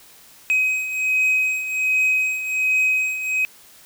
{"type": "beating tone pair", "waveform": "triangle", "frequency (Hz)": [2526, 2527.3], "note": ["D#7", "D#7"], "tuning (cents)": [26, 26], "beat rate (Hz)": 1.3, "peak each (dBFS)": [-23, -17], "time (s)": [0.5, 3.45], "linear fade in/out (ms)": 0, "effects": ["white hiss -48 dBFS RMS until 3.85 s"]}